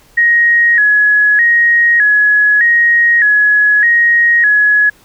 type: tone with vibrato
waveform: sine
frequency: 1780 Hz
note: A6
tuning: 20 cents sharp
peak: -6 dBFS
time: 0.17-4.9 s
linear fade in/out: 10 ms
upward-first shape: square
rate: 0.82 Hz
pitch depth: 94 cents each way
effects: pink hiss -47 dBFS RMS until 5.04 s